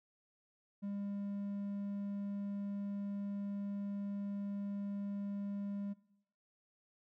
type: tone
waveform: triangle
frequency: 201.1 Hz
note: G3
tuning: 44 cents sharp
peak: -36 dBFS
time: 0.82-5.94 s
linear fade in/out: 20 ms
effects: noise-tail reverb RT60 0.8 s tail -20 dB re dry